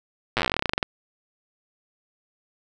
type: slowing click train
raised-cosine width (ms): 0.3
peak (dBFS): -6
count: 21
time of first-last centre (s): 0.37-0.828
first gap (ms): 8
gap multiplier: 1.1
effects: none